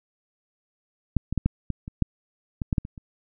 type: clicks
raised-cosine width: 5 ms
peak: -8 / -15 / -10 / -8 / -14 / -22 / -7 / -15 / -10 / -9 / -23 / -27 dBFS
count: 12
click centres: 1.167 / 1.326 / 1.377 / 1.46 / 1.703 / 1.879 / 2.023 / 2.618 / 2.728 / 2.782 / 2.851 / 2.978 s
effects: none